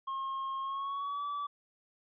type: tone with pitch glide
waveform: triangle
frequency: 1075 to 1152.2 Hz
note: C6 to D6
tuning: +47 to -33 cents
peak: -32 dBFS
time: 0.07-1.47 s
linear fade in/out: 10 ms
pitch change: +120 cents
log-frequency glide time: 0.61-1.24 s
effects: resampled to 11025 Hz